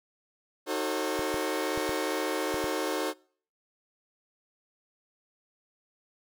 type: chord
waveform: sawtooth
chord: D# diminished seventh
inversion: none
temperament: just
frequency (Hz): 311.1 / 373.4 / 448 / 537.6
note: D#4 / F#4 / A4 / C5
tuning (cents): 0 / +16 / +31 / +47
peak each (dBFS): -30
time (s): 0.66-3.14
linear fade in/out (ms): 50
type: clicks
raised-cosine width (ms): 5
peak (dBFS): -28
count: 6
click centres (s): 1.193 / 1.343 / 1.776 / 1.893 / 2.543 / 2.642
effects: noise-tail reverb RT60 0.5 s tail -25 dB re dry